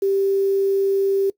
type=tone with quantisation; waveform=sine; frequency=392 Hz; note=G4; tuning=in tune; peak=-16 dBFS; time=0.02-1.3 s; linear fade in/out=5 ms; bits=7; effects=noise-tail reverb RT60 0.1 s tail -20 dB re dry